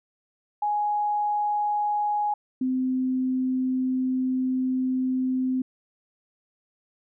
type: tone pair in turn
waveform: sine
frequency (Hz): 833 / 257.7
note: G#5 / C4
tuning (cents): +5 / -26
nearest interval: octave + minor sixth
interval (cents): 2031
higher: first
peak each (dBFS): -22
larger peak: neither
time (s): 0.62-2.34 / 2.61-5.62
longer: second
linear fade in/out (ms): 5
effects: none